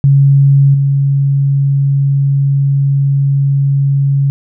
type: tone with level steps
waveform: sine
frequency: 138.9 Hz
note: C#3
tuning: 4 cents sharp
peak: -4 / -8 dBFS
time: 0.04-4.3 s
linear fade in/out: 0 ms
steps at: 0.74 s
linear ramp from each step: 5 ms
effects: none